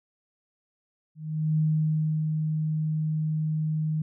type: tone with ADSR envelope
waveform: sine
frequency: 155.56 Hz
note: D#3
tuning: in tune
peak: -20 dBFS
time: 1.15-4.02 s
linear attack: 430 ms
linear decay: 670 ms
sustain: -4 dB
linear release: 4 ms
effects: none